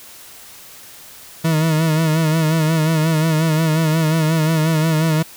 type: tone with vibrato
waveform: 40% pulse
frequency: 158.8 Hz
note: D#3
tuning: 36 cents sharp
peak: -13 dBFS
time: 1.44-5.23 s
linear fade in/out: 10 ms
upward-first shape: sine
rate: 5.6 Hz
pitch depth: 57 cents each way
effects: white hiss -40 dBFS RMS until 5.36 s